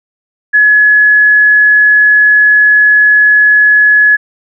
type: tone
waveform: sine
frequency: 1696 Hz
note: G#6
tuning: 36 cents sharp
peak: -3 dBFS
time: 0.53-4.17 s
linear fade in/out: 20 ms
effects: none